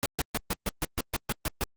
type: noise bursts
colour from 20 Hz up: pink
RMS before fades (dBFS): -28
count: 11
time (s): 0.03-1.638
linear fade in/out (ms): 0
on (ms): 28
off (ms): 130
effects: Opus 48 kbps